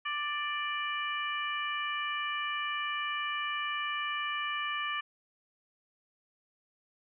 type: harmonic tone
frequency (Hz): 589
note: D5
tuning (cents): +5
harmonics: 2 / 3 / 4 / 5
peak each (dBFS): -35 / -37 / -38 / -39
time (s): 0.05-5.01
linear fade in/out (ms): 10
effects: none